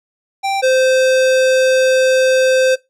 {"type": "tone pair in turn", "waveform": "square", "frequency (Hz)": [784, 519.3], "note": ["G5", "C5"], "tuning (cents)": [0, -13], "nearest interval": "perfect fifth", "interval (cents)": 713, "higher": "first", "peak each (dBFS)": [-16, -11], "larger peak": "second", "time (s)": [[0.43, 0.62], [0.62, 2.76]], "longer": "second", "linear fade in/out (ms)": 20, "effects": ["noise-tail reverb RT60 0.2 s tail -20 dB re dry", "low-pass 8000 Hz 12 dB/octave"]}